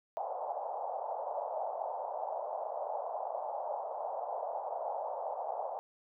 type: band-pass noise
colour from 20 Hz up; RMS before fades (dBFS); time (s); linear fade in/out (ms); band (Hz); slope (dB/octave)
white; -38; 0.17-5.79; 0; 560 to 860; 48
effects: none